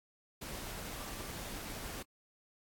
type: tone in noise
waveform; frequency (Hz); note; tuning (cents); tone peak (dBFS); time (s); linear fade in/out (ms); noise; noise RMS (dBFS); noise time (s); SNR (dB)
sine; 1174.7; D6; 0; -55; 0.98-1.33; 10; pink; -44; 0.41-2.03; -14
effects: AAC 64 kbps